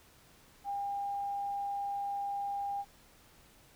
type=tone; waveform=sine; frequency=803 Hz; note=G5; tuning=41 cents sharp; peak=-33 dBFS; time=0.64-2.85 s; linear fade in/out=50 ms; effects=pink hiss -61 dBFS RMS until 3.75 s